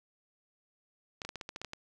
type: clicks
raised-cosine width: 0.2 ms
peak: -23 dBFS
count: 10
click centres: 1.218 / 1.25 / 1.291 / 1.357 / 1.412 / 1.491 / 1.561 / 1.616 / 1.647 / 1.734 s
effects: none